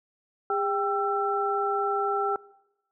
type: tone cluster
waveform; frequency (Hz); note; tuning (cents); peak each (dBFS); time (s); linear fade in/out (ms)
sine; 404.2 / 787 / 1338; G#4 / G5 / E6; -47 / +7 / +25; -28; 0.5-2.36; 2
effects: noise-tail reverb RT60 0.9 s tail -22 dB re dry